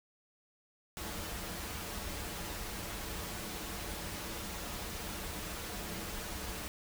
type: noise with comb filter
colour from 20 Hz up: pink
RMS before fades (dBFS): -41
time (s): 0.97-6.68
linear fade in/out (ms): 0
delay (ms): 7.7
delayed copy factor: -0.55
effects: none